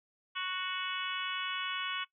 harmonic tone with a mistuned harmonic, 370 Hz, F#4, in tune, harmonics 3 / 4 / 5 / 6 / 7 / 8 / 9, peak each -39 / -40 / -47 / -42 / -44 / -39 / -44 dBFS, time 0.35-2.05 s, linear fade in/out 20 ms, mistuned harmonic 9, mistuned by +25 cents, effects noise-tail reverb RT60 0.1 s tail -19 dB re dry

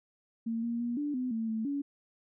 sine tone with pitch steps, 228.1 / 234.5 / 238.6 / 292.3 / 252.9 / 224.8 / 221.3 / 282.9 Hz, A#3 / A#3 / A#3 / D4 / B3 / A3 / A3 / C#4, -37 / +11 / +41 / -8 / +41 / +37 / +10 / +35 cents, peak -30 dBFS, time 0.46-1.82 s, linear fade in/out 10 ms, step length 170 ms, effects none

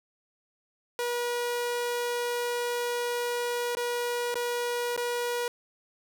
sawtooth tone with dropouts, 482.1 Hz, B4, 42 cents flat, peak -24 dBFS, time 0.99-5.48 s, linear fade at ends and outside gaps 1 ms, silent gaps 3.751-3.77 / 4.343-4.355 / 4.964-4.976 s, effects none

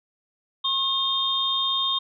sine tone cluster, 1078 / 3204 / 3657 Hz, C#6 / G7 / A#7, -49 / +37 / -34 cents, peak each -28 / -29 / -23 dBFS, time 0.64-1.99 s, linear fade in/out 10 ms, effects none

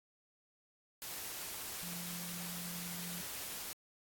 sine tone in noise, 174.61 Hz, F3, in tune, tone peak -47 dBFS, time 1.83-3.21 s, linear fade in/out 0 ms, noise white, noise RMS -44 dBFS, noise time 1.02-3.73 s, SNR -6 dB, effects AAC 64 kbps

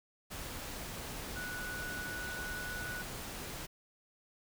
sine tone in noise, 1474 Hz, F#6, 7 cents flat, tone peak -40 dBFS, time 1.35-3.03 s, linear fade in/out 20 ms, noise pink, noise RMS -43 dBFS, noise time 0.3-3.67 s, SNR 0 dB, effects none

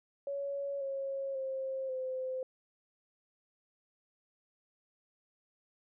sine tone with pitch steps, 560 / 545.3 / 531 / 517.1 Hz, C#5 / C#5 / C5 / C5, +18 / -29 / +25 / -20 cents, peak -34 dBFS, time 0.27-2.43 s, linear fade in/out 2 ms, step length 540 ms, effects none

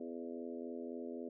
harmonic tone with a mistuned harmonic, 83.8 Hz, E2, 29 cents sharp, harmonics 3 / 4 / 5 / 6 / 7 / 8, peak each -45 / -48 / -47 / -52 / -52 / -59 dBFS, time 0-1.29 s, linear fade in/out 5 ms, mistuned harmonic 7, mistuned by +19 cents, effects none

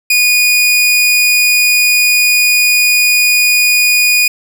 sawtooth tone, 2460 Hz, D#7, 20 cents flat, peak -4 dBFS, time 0.1-4.28 s, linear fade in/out 5 ms, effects none

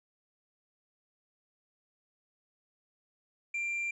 triangle tone with tanh clipping, 2372 Hz, D7, 17 cents sharp, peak -32 dBFS, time 3.54-3.91 s, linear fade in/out 5 ms, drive 7 dB, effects resampled to 22050 Hz

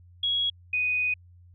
sine tone pair in turn, 3322 / 2489 Hz, G#7 / D#7, 0 / 0 cents, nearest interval perfect fourth, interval 500 cents, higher first, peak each -23 dBFS, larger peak neither, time 0.23-0.5 / 0.73-1.14 s, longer second, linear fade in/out 5 ms, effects added 88 Hz sine -50 dBFS peak until 1.54 s

